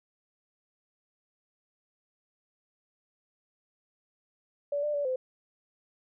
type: tone with pitch steps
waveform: sine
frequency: 575 / 594 / 576 / 514 Hz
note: D5 / D5 / D5 / C5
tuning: -37 / +20 / -34 / -31 cents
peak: -27 dBFS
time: 4.72-5.16 s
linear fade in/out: 5 ms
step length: 110 ms
effects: none